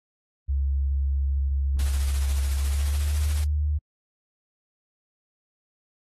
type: tone with pitch glide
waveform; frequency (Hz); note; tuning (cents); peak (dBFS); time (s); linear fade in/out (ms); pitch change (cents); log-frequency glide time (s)
sine; 68.7 to 74.49; C#2 to D2; -15 to +25; -21; 0.48-3.79; 20; +140; 2.57-3.18
type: noise with tremolo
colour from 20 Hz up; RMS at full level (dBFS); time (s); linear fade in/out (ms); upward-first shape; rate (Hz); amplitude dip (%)
white; -37; 1.79-3.44; 0; sine; 14; 40
effects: AAC 32 kbps